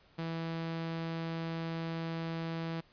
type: tone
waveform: sawtooth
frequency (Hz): 164.5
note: E3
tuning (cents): -3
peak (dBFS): -31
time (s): 0.18-2.81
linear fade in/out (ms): 10
effects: pink hiss -64 dBFS RMS until 2.92 s + resampled to 11025 Hz